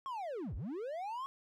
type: linear two-way sweep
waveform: triangle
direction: down then up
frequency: 1108.7 to 43.65 to 1108.7 Hz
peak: -36 dBFS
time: 0.06-1.26 s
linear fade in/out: 0 ms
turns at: 0.55 s
effects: none